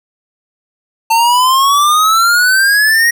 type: exponential sweep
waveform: square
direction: up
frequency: 895 to 1894 Hz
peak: -8 dBFS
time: 1.1-3.11 s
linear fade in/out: 10 ms
effects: none